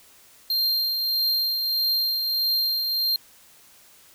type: tone with tremolo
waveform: square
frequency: 4186 Hz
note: C8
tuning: in tune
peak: -20 dBFS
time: 0.5-3.16 s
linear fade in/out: 2 ms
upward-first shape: triangle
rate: 1.6 Hz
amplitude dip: 40%
effects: white hiss -53 dBFS RMS until 4.14 s